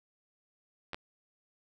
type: clicks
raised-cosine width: 0.3 ms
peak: -22 dBFS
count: 2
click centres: 0.933 / 0.945 s
effects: none